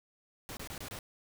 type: noise bursts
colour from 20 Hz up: pink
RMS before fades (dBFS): -43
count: 5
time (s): 0.49-0.989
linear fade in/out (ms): 0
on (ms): 79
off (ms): 26
effects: none